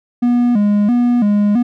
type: tone with vibrato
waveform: triangle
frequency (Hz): 223.5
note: A3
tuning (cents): +27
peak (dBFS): -8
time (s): 0.22-1.63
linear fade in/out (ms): 10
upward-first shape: square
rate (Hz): 1.5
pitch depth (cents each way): 140
effects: none